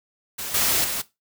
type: noise with level steps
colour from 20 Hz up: white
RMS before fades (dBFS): -31 / -21 / -27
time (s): 0.38-1.02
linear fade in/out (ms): 10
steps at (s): 0.54 / 0.84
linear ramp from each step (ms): 5
effects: noise-tail reverb RT60 0.2 s tail -17 dB re dry